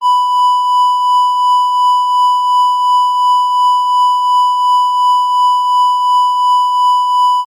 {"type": "tone with tremolo", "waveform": "triangle", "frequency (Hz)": 992, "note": "B5", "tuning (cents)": 7, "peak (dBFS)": -4, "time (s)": [0.01, 7.45], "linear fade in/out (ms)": 50, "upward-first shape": "triangle", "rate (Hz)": 2.8, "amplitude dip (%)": 45, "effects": ["Opus 32 kbps"]}